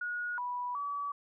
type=tone with pitch steps; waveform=sine; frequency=1449 / 982 / 1144 Hz; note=F#6 / B5 / D6; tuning=-37 / -10 / -46 cents; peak=-33 dBFS; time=0.01-1.12 s; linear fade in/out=5 ms; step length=370 ms; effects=none